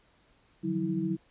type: tone cluster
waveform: sine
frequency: 148.8 / 171.5 / 185.8 / 324.3 Hz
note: D3 / F3 / F#3 / E4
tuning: +23 / -31 / +7 / -28 cents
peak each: -37 / -37 / -31 / -31 dBFS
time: 0.63-1.17 s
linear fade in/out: 20 ms
effects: pink hiss -65 dBFS RMS until 1.3 s + resampled to 8000 Hz